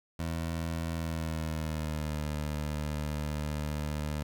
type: tone with pitch glide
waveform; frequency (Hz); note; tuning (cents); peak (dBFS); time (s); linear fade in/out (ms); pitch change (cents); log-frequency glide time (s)
20% pulse; 82.41 to 75.14; E2 to D2; 0 to +40; -27; 0.19-4.23; 5; -160; 0.93-2.27
effects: 10-bit